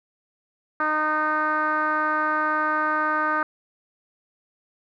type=tone with low-pass filter; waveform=10% pulse; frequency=307.3 Hz; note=D#4; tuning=21 cents flat; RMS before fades=-23 dBFS; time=0.8-3.43 s; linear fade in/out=2 ms; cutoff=1400 Hz; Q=5.1; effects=none